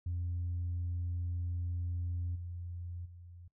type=tone with level steps; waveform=sine; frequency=87.31 Hz; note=F2; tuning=in tune; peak=-32 / -39 / -49 dBFS; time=0.06-3.48 s; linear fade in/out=5 ms; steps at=2.35 / 3.05 s; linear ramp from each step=10 ms; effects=noise-tail reverb RT60 0.1 s tail -22 dB re dry + tanh soft clip ceiling -30 dBFS